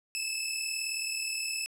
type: tone pair together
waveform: 15% pulse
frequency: 2598 / 2637 Hz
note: E7 / E7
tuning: -26 / 0 cents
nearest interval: unison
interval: 26 cents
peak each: -27 dBFS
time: 0.15-1.66 s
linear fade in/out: 0 ms
effects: low-pass 12000 Hz 12 dB/octave